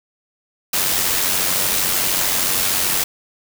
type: noise with amplitude modulation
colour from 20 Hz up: white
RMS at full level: -17 dBFS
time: 0.73-3.04 s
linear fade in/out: 5 ms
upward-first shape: sine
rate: 93.2 Hz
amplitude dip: 40%
effects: none